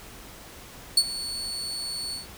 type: tone with ADSR envelope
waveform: 35% pulse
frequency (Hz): 4435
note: C#8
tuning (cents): 0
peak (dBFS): -12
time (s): 0.97-2.27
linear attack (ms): 5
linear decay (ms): 53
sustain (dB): -17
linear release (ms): 140
effects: pink hiss -45 dBFS RMS until 2.37 s